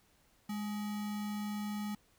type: tone with sample-and-hold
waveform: sine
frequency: 207.7 Hz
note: G#3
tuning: in tune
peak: -35 dBFS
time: 0.49-1.95 s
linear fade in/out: 5 ms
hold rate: 1050 Hz
effects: pink hiss -69 dBFS RMS until 2.18 s